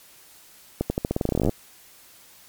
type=accelerating click train; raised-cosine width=2 ms; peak=-9 dBFS; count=20; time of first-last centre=0.81-1.494 s; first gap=90 ms; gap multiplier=0.88; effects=white hiss -51 dBFS RMS until 2.48 s + MP3 96 kbps